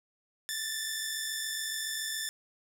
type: tone pair together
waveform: 10% pulse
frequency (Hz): 1748 / 1795.1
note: A6 / A6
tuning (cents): -12 / +34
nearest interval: unison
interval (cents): 46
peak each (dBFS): -26 / -28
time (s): 0.49-2.29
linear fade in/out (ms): 0
effects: none